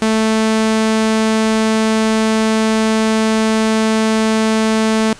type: tone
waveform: sawtooth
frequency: 220 Hz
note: A3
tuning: in tune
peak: -8 dBFS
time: 0.02-5.13 s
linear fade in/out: 0 ms
effects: pink hiss -39 dBFS RMS until 5.19 s + resampled to 22050 Hz